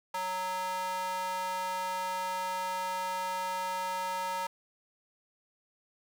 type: tone with high-pass filter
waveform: square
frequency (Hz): 185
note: F#3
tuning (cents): 0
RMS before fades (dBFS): -34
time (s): 0.14-4.47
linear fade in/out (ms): 5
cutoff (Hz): 850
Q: 3.5
effects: 10-bit